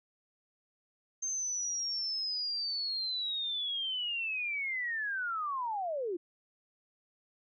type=linear sweep; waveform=sine; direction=down; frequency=6350 to 326.8 Hz; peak=-32 dBFS; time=1.22-6.17 s; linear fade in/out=10 ms; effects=none